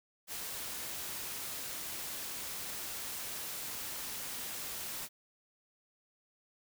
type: noise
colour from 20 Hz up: white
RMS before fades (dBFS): -41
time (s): 0.27-5.09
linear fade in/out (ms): 50
effects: none